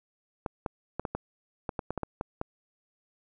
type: clicks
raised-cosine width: 1 ms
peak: -17 dBFS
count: 12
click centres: 0.462 / 0.662 / 0.996 / 1.052 / 1.15 / 1.692 / 1.792 / 1.906 / 1.977 / 2.033 / 2.211 / 2.414 s
effects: none